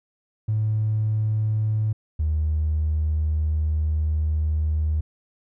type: tone pair in turn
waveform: triangle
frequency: 108 / 77.21 Hz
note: A2 / D#2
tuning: -32 / -13 cents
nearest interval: tritone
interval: 581 cents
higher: first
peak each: -16 dBFS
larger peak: neither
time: 0.48-1.93 / 2.19-5.01 s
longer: second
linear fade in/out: 10 ms
effects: tanh soft clip ceiling -17 dBFS